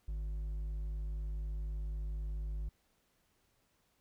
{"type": "tone with hard clipping", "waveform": "triangle", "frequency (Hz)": 52, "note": "G#1", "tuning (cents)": 3, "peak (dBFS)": -37, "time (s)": [0.08, 2.69], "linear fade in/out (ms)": 5, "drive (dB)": 7, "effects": ["pink hiss -75 dBFS RMS until 4 s"]}